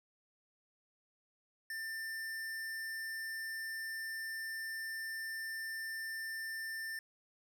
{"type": "tone", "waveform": "square", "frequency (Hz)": 1790, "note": "A6", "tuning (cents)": 29, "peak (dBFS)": -40, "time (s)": [1.7, 6.99], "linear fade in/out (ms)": 2, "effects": []}